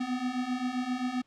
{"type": "beating tone pair", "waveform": "square", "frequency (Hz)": [246.6, 254.2], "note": ["B3", "C4"], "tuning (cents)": [-2, -50], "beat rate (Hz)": 7.6, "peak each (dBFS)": [-35, -32], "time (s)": [0, 1.22], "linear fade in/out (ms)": 10, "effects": ["pink hiss -69 dBFS RMS until 1.26 s", "low-pass 5000 Hz 12 dB/octave"]}